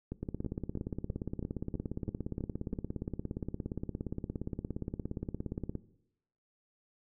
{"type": "two click trains", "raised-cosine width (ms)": 3, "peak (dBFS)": [-23, -24], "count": [96, 9], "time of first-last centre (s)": [[0.23, 5.753], [0.12, 2.734]], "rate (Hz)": [17.2, 3.06], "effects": ["noise-tail reverb RT60 0.8 s tail -18 dB re dry"]}